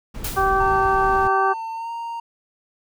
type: noise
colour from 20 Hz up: brown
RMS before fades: -30 dBFS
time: 0.14-1.28 s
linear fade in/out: 10 ms
type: noise with exponential decay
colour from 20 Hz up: white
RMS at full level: -26 dBFS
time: 0.24-0.65 s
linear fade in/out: 5 ms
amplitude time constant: 89 ms
type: harmonic tone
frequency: 386.7 Hz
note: G4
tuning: 24 cents flat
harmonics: 1 / 2 / 3 / 4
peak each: -23 / -20 / -20 / -25 dBFS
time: 0.36-1.54 s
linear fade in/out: 20 ms
type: tone with pitch glide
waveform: triangle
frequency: 902 to 928.4 Hz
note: A5 to A#5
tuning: +43 to -7 cents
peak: -25 dBFS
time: 0.6-2.2 s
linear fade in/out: 5 ms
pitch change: +50 cents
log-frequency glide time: 1.73-1.91 s
effects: none